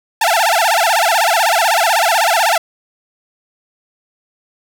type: tone with vibrato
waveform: sawtooth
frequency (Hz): 777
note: G5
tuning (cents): -16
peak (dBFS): -7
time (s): 0.21-2.58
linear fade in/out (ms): 5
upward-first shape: sine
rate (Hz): 16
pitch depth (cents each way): 290
effects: none